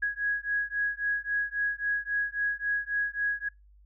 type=beating tone pair; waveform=sine; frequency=1659 / 1662.7 Hz; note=G#6 / G#6; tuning=-2 / +2 cents; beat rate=3.7 Hz; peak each=-30 dBFS; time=0.02-3.49 s; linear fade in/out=10 ms; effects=noise-tail reverb RT60 0.2 s tail -25 dB re dry + added 50 Hz sine -54 dBFS peak until 3.85 s